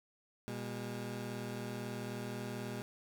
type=tone pair together; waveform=20% pulse; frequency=120.76 / 203.1 Hz; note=B2 / G#3; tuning=-38 / -38 cents; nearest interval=major sixth; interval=900 cents; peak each=-37 / -38 dBFS; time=0.48-2.82 s; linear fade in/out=0 ms; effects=none